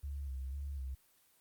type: tone with vibrato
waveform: sine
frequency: 68.2 Hz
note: C#2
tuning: 28 cents flat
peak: -38 dBFS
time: 0.03-0.95 s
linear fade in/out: 10 ms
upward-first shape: square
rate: 2 Hz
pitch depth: 57 cents each way
effects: white hiss -69 dBFS RMS until 1.4 s + Opus 24 kbps